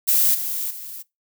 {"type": "noise with level steps", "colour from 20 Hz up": "violet", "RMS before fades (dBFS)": [-17, -26, -35], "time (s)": [0.07, 1.03], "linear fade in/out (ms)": 20, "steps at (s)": [0.34, 0.7], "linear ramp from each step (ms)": 10, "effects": ["noise-tail reverb RT60 0.2 s tail -22 dB re dry"]}